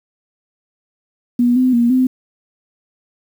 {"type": "tone with pitch steps", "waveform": "sine", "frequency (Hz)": [242.5, 255.4, 237, 256.9], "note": ["B3", "C4", "A#3", "C4"], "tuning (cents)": [-31, -42, 29, -32], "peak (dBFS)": -10, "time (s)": [1.39, 2.07], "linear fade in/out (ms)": 5, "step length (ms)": 170, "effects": ["7-bit"]}